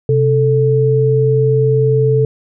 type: tone pair together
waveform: sine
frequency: 130.81 / 440 Hz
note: C3 / A4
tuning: 0 / 0 cents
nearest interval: octave + major sixth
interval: 2100 cents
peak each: -12 dBFS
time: 0.09-2.25 s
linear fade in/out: 2 ms
effects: none